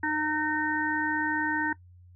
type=harmonic tone; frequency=305.9 Hz; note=D#4; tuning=29 cents flat; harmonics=1 / 3 / 5 / 6; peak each=-31 / -31 / -31 / -31 dBFS; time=0.03-1.73 s; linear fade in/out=5 ms; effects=noise-tail reverb RT60 0.1 s tail -20 dB re dry + added 89 Hz sine -50 dBFS peak until 2.15 s